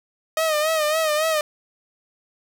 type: tone with vibrato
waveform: sawtooth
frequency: 622.3 Hz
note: D#5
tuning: in tune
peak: -15 dBFS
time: 0.37-1.41 s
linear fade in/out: 2 ms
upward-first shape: sine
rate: 3.6 Hz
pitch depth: 69 cents each way
effects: none